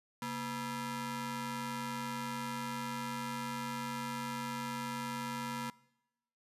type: ring-modulated tone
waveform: sawtooth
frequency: 368.6 Hz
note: F#4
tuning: 7 cents flat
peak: -30 dBFS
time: 0.22-5.7 s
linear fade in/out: 2 ms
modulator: 603 Hz
effects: noise-tail reverb RT60 0.9 s tail -23 dB re dry + resampled to 32000 Hz